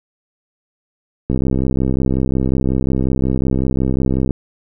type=click train; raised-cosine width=3 ms; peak=-5 dBFS; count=198; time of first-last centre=1.3-4.308 s; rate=65.5 Hz; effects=none